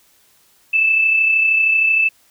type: tone pair together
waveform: sine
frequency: 2600 / 2633 Hz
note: E7 / E7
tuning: -24 / -3 cents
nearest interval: unison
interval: 21 cents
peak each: -24 / -12 dBFS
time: 0.73-2.09 s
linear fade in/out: 10 ms
effects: white hiss -55 dBFS RMS until 2.3 s